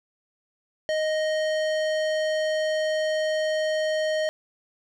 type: tone with low-pass filter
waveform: square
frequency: 622.3 Hz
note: D#5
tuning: in tune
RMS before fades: -25 dBFS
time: 0.89-4.29 s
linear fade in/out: 0 ms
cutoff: 5100 Hz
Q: 0.76
effects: none